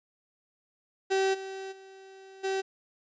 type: tone with level steps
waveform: 35% pulse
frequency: 384.9 Hz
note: G4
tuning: 32 cents flat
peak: -22 / -35 / -46 / -26 dBFS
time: 1.1-2.62 s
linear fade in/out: 20 ms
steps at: 1.33 / 1.71 / 2.43 s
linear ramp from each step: 20 ms
effects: resampled to 16000 Hz